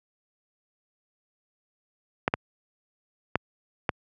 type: clicks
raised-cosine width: 0.5 ms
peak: -7 dBFS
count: 4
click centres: 2.279 / 2.339 / 3.356 / 3.892 s
effects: high-pass 80 Hz 12 dB/octave